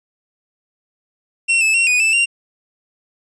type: tone with pitch steps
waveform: 45% pulse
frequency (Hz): 2722 / 2612 / 2730 / 2477 / 2638 / 2768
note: F7 / E7 / F7 / D#7 / E7 / F7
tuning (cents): -45 / -17 / -40 / -8 / +1 / -16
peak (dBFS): -12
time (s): 1.48-2.26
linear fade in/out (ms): 20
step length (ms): 130
effects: resampled to 22050 Hz